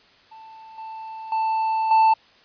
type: tone with level steps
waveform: triangle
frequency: 885 Hz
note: A5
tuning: 10 cents sharp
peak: -39 / -31 / -18 / -11 dBFS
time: 0.31-2.14 s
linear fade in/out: 10 ms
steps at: 0.78 / 1.32 / 1.91 s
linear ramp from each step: 2 ms
effects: white hiss -54 dBFS RMS until 2.44 s + resampled to 11025 Hz